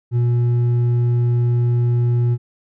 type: tone with hard clipping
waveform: sine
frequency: 120.2 Hz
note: B2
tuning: 46 cents flat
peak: -15 dBFS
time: 0.11-2.38 s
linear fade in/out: 50 ms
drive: 4 dB
effects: none